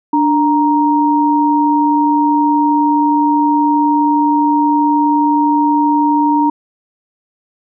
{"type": "tone pair together", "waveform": "sine", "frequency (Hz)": [294.6, 935.3], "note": ["D4", "A#5"], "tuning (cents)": [6, 6], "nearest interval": "octave + minor sixth", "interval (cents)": 2000, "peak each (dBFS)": -12, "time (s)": [0.13, 6.5], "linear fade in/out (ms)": 5, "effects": []}